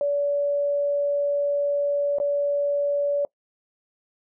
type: tone with dropouts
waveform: sine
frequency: 573 Hz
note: D5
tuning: 43 cents flat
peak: -20 dBFS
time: 0.01-3.25 s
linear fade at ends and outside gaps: 1 ms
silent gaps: 2.185-2.2 s
effects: noise-tail reverb RT60 0.1 s tail -23 dB re dry